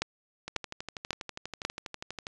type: two click trains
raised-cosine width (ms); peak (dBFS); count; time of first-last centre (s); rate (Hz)
0.2; -20 / -11; 23 / 4; 0.48-2.269 / 0.02-1.65; 12.3 / 1.84
effects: resampled to 22050 Hz